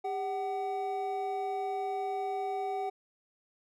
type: tone pair together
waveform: triangle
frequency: 400.3 / 755 Hz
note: G4 / F#5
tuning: +36 / +35 cents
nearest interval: major seventh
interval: 1099 cents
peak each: -34 / -31 dBFS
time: 0.04-2.9 s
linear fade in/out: 10 ms
effects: none